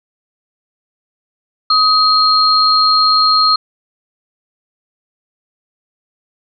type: tone pair together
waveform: sine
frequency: 1252 / 4226 Hz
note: D#6 / C8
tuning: +10 / +16 cents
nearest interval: octave + major sixth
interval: 2106 cents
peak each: -11 dBFS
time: 1.7-3.56 s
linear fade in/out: 5 ms
effects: none